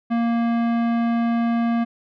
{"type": "tone with tanh clipping", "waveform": "sine", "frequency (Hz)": 233.1, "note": "A#3", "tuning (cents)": 0, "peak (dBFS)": -20, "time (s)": [0.1, 1.85], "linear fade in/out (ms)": 20, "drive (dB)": 17, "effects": []}